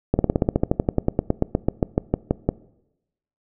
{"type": "slowing click train", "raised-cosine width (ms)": 2, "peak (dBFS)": -4, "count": 24, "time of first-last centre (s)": [0.14, 2.49], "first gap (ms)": 50, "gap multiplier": 1.06, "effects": ["noise-tail reverb RT60 0.9 s tail -21 dB re dry"]}